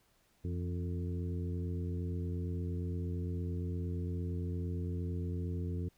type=harmonic tone with a mistuned harmonic; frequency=88.7 Hz; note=F2; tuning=27 cents sharp; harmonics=1 / 2 / 3 / 4 / 5; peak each=-35 / -41 / -45 / -47 / -49 dBFS; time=0.44-5.89 s; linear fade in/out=10 ms; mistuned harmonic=2; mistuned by=-63 cents; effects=pink hiss -71 dBFS RMS until 5.97 s